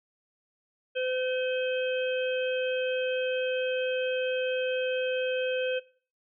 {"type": "harmonic tone with a mistuned harmonic", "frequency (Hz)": 511, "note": "C5", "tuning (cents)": -41, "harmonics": [1, 3, 5, 6], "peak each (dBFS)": [-28, -37, -36, -39], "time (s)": [0.95, 5.8], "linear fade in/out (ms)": 20, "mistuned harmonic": 6, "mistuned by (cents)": 48, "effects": ["noise-tail reverb RT60 0.4 s tail -18 dB re dry"]}